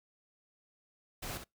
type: noise with echo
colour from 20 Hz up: pink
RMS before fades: -41 dBFS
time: 1.22-1.38 s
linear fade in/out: 10 ms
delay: 63 ms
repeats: 1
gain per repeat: -7 dB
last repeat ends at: 1.443 s
effects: noise-tail reverb RT60 0.2 s tail -26 dB re dry